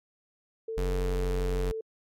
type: tone with pitch glide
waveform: sine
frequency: 447.3 to 443.2 Hz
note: A4 to A4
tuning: +28 to +13 cents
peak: -32 dBFS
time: 0.68-1.81 s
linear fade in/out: 5 ms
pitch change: -15 cents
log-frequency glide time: 0.93-1.25 s
type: tone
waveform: square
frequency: 46.25 Hz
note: F#1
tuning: in tune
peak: -28 dBFS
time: 0.77-1.72 s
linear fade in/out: 10 ms
effects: AAC 64 kbps